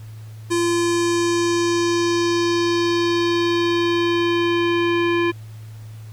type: tone with low-pass filter sweep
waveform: square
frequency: 343.3 Hz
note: F4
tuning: 30 cents flat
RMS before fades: -19 dBFS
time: 0.5-5.32 s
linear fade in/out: 20 ms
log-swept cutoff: 8600 to 2500 Hz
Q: 2
effects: added 109 Hz sine -34 dBFS peak until 6.12 s + pink hiss -51 dBFS RMS until 6.12 s